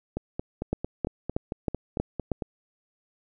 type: two click trains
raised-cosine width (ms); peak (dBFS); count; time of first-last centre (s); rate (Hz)
2; -12 / -16; 6 / 11; 0.73-2.317 / 0.17-2.422; 3.15 / 4.44
effects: none